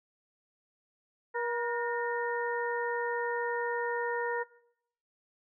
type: harmonic tone with a mistuned harmonic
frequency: 476.2 Hz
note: A#4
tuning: 37 cents sharp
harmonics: 1 / 2 / 3 / 4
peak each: -33 / -34 / -39 / -37 dBFS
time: 1.34-4.44 s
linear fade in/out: 20 ms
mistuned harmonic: 4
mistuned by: -64 cents
effects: noise-tail reverb RT60 0.7 s tail -20 dB re dry